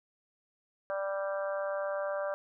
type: harmonic tone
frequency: 196 Hz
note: G3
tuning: in tune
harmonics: 3 / 4 / 5 / 6 / 7 / 8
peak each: -32 / -44 / -45 / -42 / -45 / -43 dBFS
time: 0.9-2.34 s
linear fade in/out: 0 ms
effects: none